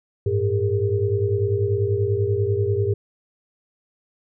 sine tone cluster, 98.6 / 108.8 / 402.5 / 459.5 Hz, G2 / A2 / G4 / A#4, +11 / -19 / +46 / -25 cents, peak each -23 / -24 / -22 / -30 dBFS, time 0.26-2.94 s, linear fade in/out 5 ms, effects none

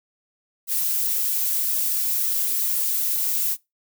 violet noise with flanger, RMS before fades -23 dBFS, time 0.67-3.57 s, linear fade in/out 50 ms, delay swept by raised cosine 1.5 to 6.5 ms, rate 1.9 Hz, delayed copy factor +0.7, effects noise-tail reverb RT60 0.2 s tail -22 dB re dry

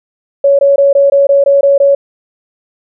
sine tone bursts, 559 Hz, C#5, 14 cents sharp, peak -4 dBFS, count 9, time 0.44-1.95 s, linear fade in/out 5 ms, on 150 ms, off 20 ms, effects none

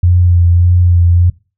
sine tone with vibrato, 87.7 Hz, F2, 8 cents sharp, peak -5 dBFS, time 0.03-1.3 s, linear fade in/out 5 ms, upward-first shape sine, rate 1.7 Hz, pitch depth 25 cents each way, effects noise-tail reverb RT60 0.3 s tail -21 dB re dry

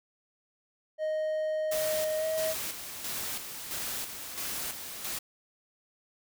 triangle tone with pitch glide, 622.3 to 634.6 Hz, D#5 to D#5, 0 to +34 cents, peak -26 dBFS, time 0.98-2.55 s, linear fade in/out 50 ms, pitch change +34 cents, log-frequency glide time 2.18-2.25 s
white noise with tremolo, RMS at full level -35 dBFS, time 1.71-5.19 s, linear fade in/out 10 ms, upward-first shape square, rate 1.5 Hz, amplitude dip 50%
effects none

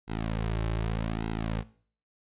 sawtooth tone with flanger, 55 Hz, A1, in tune, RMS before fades -31 dBFS, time 0.07-1.64 s, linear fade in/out 50 ms, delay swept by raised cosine 1.7 to 4.2 ms, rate 0.83 Hz, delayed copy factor -0.9, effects noise-tail reverb RT60 0.5 s tail -19 dB re dry + resampled to 8000 Hz

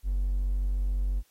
triangle tone with hard clipping, 47 Hz, F#1, 28 cents sharp, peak -25 dBFS, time 0.03-1.23 s, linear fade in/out 50 ms, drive 4 dB, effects white hiss -66 dBFS RMS until 1.3 s + AAC 48 kbps

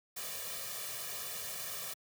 white noise with comb filter, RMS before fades -41 dBFS, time 0.16-1.94 s, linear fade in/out 10 ms, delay 1.7 ms, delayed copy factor +0.95, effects high-pass 100 Hz 12 dB/octave

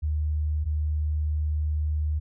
sine tone pair in turn, 76 / 76 Hz, D#2 / D#2, -40 / -40 cents, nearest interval unison, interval 0 cents, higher neither, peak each -23 dBFS, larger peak neither, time 0.02-0.65 / 0.65-2.2 s, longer second, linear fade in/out 20 ms, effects none

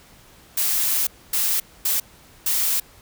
blue noise bursts at uneven times, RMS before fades -21 dBFS, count 4, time 0.57-1.07 / 1.33-1.6 / 1.85-2 / 2.46-2.8 s, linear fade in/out 5 ms, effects pink hiss -50 dBFS RMS until 3.01 s

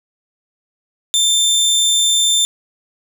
25% pulse tone, 3571 Hz, A7, 25 cents sharp, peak -8 dBFS, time 1.14-2.45 s, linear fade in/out 0 ms, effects none

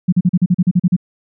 sine tone bursts, 179.4 Hz, F3, 47 cents sharp, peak -8 dBFS, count 11, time 0.08-0.965 s, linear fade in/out 10 ms, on 45 ms, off 39 ms, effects none

